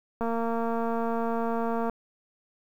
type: click train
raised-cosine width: 1 ms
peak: -17 dBFS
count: 389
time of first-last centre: 0.21-1.897 s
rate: 230 Hz
effects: 9-bit